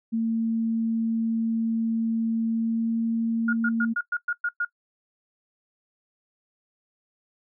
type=tone with pitch glide; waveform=sine; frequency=226.4 to 228.1 Hz; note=A3 to A#3; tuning=+50 to -37 cents; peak=-22 dBFS; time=0.12-3.94 s; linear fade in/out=20 ms; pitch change=+13 cents; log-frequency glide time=2.49-2.96 s
type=tone bursts; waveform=sine; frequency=1429 Hz; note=F6; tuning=39 cents sharp; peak=-22 dBFS; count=8; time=3.48-4.65 s; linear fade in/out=5 ms; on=50 ms; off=110 ms
effects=noise-tail reverb RT60 0.1 s tail -22 dB re dry